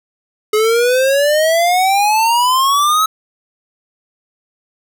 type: exponential sweep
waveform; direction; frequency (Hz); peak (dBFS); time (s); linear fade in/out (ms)
square; up; 421.8 to 1298; -11; 0.53-3.06; 5
effects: none